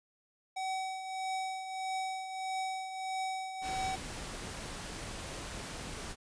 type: tone with tremolo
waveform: square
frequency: 759 Hz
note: F#5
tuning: 44 cents sharp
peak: -33 dBFS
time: 0.56-3.96 s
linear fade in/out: 10 ms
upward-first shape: triangle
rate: 1.6 Hz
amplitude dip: 60%
type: noise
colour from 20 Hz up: pink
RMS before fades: -42 dBFS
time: 3.61-6.16 s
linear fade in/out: 50 ms
type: click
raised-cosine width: 2 ms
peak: -36 dBFS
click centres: 4.472 s
effects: resampled to 22050 Hz